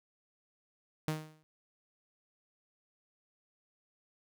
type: tone with exponential decay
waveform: sawtooth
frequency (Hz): 155.56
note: D#3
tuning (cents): 0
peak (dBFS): -25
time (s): 1.08-1.43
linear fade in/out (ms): 0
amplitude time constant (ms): 74
effects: none